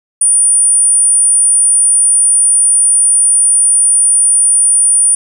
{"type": "tone", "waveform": "sine", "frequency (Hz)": 9390, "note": "D9", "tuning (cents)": -1, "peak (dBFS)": -3, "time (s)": [0.21, 5.15], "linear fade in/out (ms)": 5, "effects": ["tanh soft clip ceiling -5 dBFS", "7-bit"]}